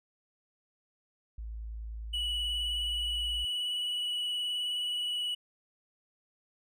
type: tone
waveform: sine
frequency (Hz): 55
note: A1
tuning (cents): 0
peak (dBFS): -37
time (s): 1.38-3.45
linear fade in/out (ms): 5
type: tone with vibrato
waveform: triangle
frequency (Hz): 2943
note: F#7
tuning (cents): -10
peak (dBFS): -29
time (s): 2.13-5.35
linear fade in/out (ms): 10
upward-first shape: triangle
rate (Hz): 19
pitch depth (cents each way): 26
effects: none